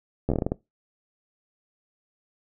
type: slowing click train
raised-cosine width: 2 ms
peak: -11 dBFS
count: 9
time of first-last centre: 0.29-0.519 s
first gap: 12 ms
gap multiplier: 1.24
effects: noise-tail reverb RT60 0.2 s tail -21 dB re dry